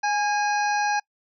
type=harmonic tone with a mistuned harmonic; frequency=830.6 Hz; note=G#5; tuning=in tune; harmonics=1 / 2 / 3 / 5 / 6 / 7; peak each=-22 / -27 / -33 / -38 / -40 / -36 dBFS; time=0.03-1 s; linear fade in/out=10 ms; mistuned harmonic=2; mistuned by=-33 cents; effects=noise-tail reverb RT60 0.1 s tail -26 dB re dry